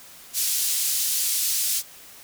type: band-pass noise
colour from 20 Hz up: white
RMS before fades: -24 dBFS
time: 0.33-1.83 s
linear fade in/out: 50 ms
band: 4300 to 14000 Hz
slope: 12 dB/octave
effects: white hiss -46 dBFS RMS until 2.23 s